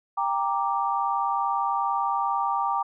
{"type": "chord", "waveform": "sine", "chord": "G minor", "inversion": "none", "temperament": "equal with one note detuned", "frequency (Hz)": [792.2, 932.3, 1174.7], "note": ["G5", "Bb5", "D6"], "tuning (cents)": [18, 0, 0], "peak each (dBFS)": -27, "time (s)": [0.17, 2.83], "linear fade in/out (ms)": 10, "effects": []}